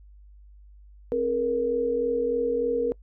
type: tone cluster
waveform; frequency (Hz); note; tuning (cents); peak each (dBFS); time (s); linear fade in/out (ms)
sine; 264.9 / 430.6 / 473.9; C4 / A4 / A#4; +22 / -37 / +28; -32 / -31 / -23; 1.12-2.92; 0
effects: noise-tail reverb RT60 0.1 s tail -24 dB re dry + added 50 Hz sine -47 dBFS peak until 3.02 s